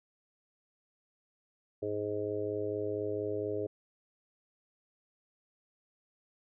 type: harmonic tone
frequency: 104.3 Hz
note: G#2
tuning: 8 cents sharp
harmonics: 1 / 3 / 4 / 5 / 6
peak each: -43 / -40 / -34 / -40 / -42 dBFS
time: 1.82-3.67 s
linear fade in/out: 10 ms
effects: none